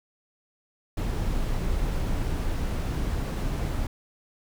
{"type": "noise", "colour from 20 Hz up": "brown", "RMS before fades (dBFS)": -27, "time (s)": [0.97, 3.87], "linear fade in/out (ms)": 5, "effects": []}